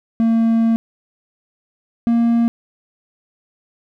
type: tone pair in turn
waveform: triangle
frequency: 227.4 / 233.3 Hz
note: A#3 / A#3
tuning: -43 / +2 cents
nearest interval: unison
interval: 45 cents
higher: second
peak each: -10 dBFS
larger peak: neither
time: 0.2-0.76 / 2.07-2.48 s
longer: first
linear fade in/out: 0 ms
effects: none